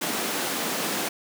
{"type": "high-pass noise", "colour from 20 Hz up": "pink", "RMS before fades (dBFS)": -28, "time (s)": [0.01, 1.09], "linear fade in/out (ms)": 10, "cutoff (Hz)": 200, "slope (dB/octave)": 24, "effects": []}